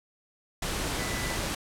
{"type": "tone in noise", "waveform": "sine", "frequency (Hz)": 1987, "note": "B6", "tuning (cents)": 10, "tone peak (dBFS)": -38, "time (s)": [0.99, 1.37], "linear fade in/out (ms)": 5, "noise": "pink", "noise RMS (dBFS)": -31, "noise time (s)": [0.62, 1.55], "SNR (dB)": -10, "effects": ["low-pass 11000 Hz 12 dB/octave"]}